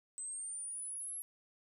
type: exponential sweep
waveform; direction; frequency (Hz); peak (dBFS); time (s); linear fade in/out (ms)
sine; up; 8060 to 11300; -40; 0.18-1.22; 0
effects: none